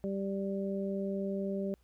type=harmonic tone; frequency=196 Hz; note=G3; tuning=in tune; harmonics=1 / 2 / 3; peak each=-34 / -37 / -39 dBFS; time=0.04-1.74 s; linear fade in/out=0 ms; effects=added 60 Hz sine -64 dBFS peak until 1.83 s + pink hiss -74 dBFS RMS until 1.83 s